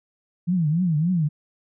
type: tone with vibrato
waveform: sine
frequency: 165.9 Hz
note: E3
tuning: 11 cents sharp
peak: -18 dBFS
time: 0.47-1.29 s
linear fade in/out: 20 ms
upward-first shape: triangle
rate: 3.5 Hz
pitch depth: 230 cents each way
effects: none